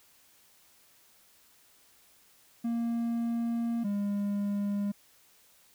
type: tone pair in turn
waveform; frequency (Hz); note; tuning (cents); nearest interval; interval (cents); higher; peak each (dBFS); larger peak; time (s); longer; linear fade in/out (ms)
triangle; 233.1 / 202.8; A#3 / G#3; 0 / -41; major second; 241; first; -26; neither; 2.64-3.84 / 3.84-4.92; first; 10
effects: white hiss -62 dBFS RMS until 5.74 s